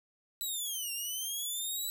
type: linear two-way sweep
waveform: 10% pulse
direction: down then up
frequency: 3971 to 2748 to 3971 Hz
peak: -27 dBFS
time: 0.41-1.9 s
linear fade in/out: 0 ms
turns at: 0.92 s
effects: none